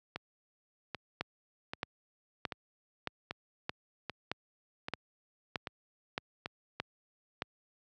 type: two click trains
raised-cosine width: 0.3 ms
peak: -21 / -17 dBFS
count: 9 / 11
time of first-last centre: 0.16-6.459 / 1.21-7.421 s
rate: 1.27 / 1.61 Hz
effects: high-pass 80 Hz 12 dB/octave